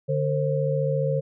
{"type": "tone cluster", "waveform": "sine", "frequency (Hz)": [146.6, 457.5, 532], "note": ["D3", "A#4", "C5"], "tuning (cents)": [-3, -32, 29], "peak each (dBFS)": [-24, -29, -25], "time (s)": [0.08, 1.21], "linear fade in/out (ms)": 20, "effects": []}